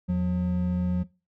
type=tone pair together; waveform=triangle; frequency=82.8 / 179.86 Hz; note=E2 / F#3; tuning=+8 / -49 cents; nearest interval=octave + minor second; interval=1343 cents; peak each=-28 / -21 dBFS; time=0.08-1.04 s; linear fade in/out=20 ms; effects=noise-tail reverb RT60 0.3 s tail -21 dB re dry